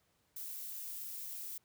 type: noise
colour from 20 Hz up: violet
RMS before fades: -44 dBFS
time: 0.36-1.58 s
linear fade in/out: 5 ms
effects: pink hiss -75 dBFS RMS until 1.64 s + high-pass 60 Hz 12 dB/octave